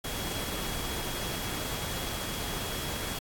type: tone in noise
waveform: sine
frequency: 3322 Hz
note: G#7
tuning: in tune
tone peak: -43 dBFS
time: 0.04-3.19 s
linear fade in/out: 5 ms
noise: pink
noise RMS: -35 dBFS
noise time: 0.04-3.19 s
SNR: -11 dB
effects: AAC 64 kbps